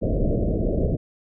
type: low-pass noise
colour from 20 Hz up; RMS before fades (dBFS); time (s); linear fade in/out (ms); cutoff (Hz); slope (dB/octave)
pink; -22; 0.01-0.97; 20; 650; 96
effects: none